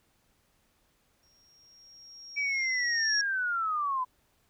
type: tone with exponential growth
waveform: sine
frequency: 5588 Hz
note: F8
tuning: in tune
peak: -25 dBFS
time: 1.23-3.21 s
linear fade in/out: 1 ms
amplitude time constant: 430 ms
type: linear sweep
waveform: sine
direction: down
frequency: 2319 to 995 Hz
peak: -27 dBFS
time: 2.36-4.05 s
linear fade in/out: 20 ms
effects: pink hiss -70 dBFS RMS until 4.49 s